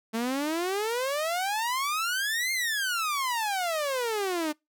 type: exponential two-way sweep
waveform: sawtooth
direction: up then down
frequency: 220 to 2140 to 294.8 Hz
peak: -23 dBFS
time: 0.13-4.53 s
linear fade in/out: 20 ms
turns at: 2.52 s
effects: noise-tail reverb RT60 0.2 s tail -26 dB re dry